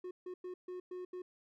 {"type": "tone bursts at uneven times", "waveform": "triangle", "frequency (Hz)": 363.4, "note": "F#4", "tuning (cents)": -31, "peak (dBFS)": -39, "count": 6, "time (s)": [[0.04, 0.11], [0.26, 0.34], [0.44, 0.54], [0.68, 0.8], [0.91, 1.05], [1.13, 1.22]], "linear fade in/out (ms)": 5, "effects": []}